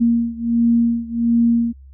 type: beating tone pair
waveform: sine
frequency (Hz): 233.1 / 234.5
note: A#3 / A#3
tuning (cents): 0 / +11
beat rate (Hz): 1.4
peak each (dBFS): -16 / -18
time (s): 0-1.73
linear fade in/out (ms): 20
effects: added 67 Hz sine -39 dBFS peak until 1.93 s